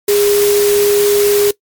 sine tone in noise, 410 Hz, G#4, 22 cents flat, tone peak -9 dBFS, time 0.08-1.51 s, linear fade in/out 5 ms, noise white, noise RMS -19 dBFS, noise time 0.08-1.51 s, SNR +7 dB, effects noise-tail reverb RT60 0.1 s tail -20 dB re dry + MP3 96 kbps

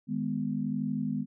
sine chord, G# minor, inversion second, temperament just, 155.74 / 207.7 / 249.2 Hz, D#3 / G#3 / B3, +2 / 0 / +16 cents, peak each -35 / -32 / -32 dBFS, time 0.07-1.26 s, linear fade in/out 50 ms, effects none

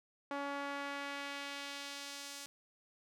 sawtooth tone with band-pass filter sweep, 282 Hz, C#4, 30 cents sharp, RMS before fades -43 dBFS, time 0.31-2.46 s, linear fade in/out 0 ms, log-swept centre 980 to 7000 Hz, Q 0.89, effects none

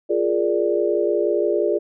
sine chord, Bb dominant seventh, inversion second, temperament equal, 349.2 / 415.3 / 466.2 / 587.3 Hz, F4 / Ab4 / Bb4 / D5, 0 / 0 / 0 / 0 cents, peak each -22 / -21 / -26 / -23 dBFS, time 0.09-1.79 s, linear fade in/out 20 ms, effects none

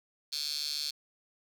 15% pulse tone with high-pass filter, 146.83 Hz, D3, in tune, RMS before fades -35 dBFS, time 0.32-0.91 s, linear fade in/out 10 ms, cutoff 4300 Hz, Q 6.3, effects none

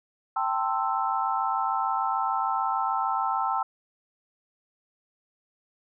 sine chord, A minor seventh, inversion third, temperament equal with one note detuned, 784 / 890.7 / 1046.5 / 1318.5 Hz, G5 / A5 / C6 / E6, 0 / +21 / 0 / 0 cents, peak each -29 / -29 / -31 / -29 dBFS, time 0.36-3.63 s, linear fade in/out 5 ms, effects none

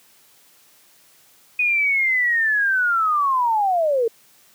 sine linear sweep, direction down, 2489 to 440 Hz, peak -16 dBFS, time 1.59-4.08 s, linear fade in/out 5 ms, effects white hiss -54 dBFS RMS until 4.54 s + high-pass 100 Hz 12 dB/octave

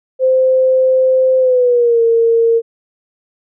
sine tone with pitch glide, 519 to 459.7 Hz, C5 to A#4, -14 to -24 cents, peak -8 dBFS, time 0.19-2.62 s, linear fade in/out 50 ms, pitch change -210 cents, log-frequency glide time 1.39-2.02 s, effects none

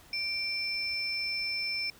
sine tone pair together, 2349 / 5293 Hz, D7 / E8, 0 / +6 cents, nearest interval octave + major second, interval 1406 cents, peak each -32 / -32 dBFS, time 0.13-1.9 s, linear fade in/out 2 ms, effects tanh soft clip ceiling -24 dBFS + pink hiss -56 dBFS RMS until 1.99 s

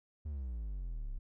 triangle exponential sweep, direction down, 77.9 to 31.57 Hz, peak -35 dBFS, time 0.25-1.19 s, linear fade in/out 10 ms, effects none

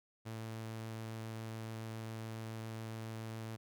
sawtooth tone, 111.6 Hz, A2, 25 cents sharp, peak -38 dBFS, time 0.25-3.57 s, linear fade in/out 20 ms, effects none

